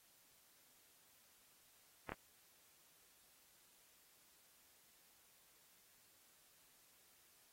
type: clicks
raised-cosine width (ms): 0.5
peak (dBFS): -28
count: 2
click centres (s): 2.093 / 2.12
effects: white hiss -70 dBFS RMS until 7.52 s + AAC 48 kbps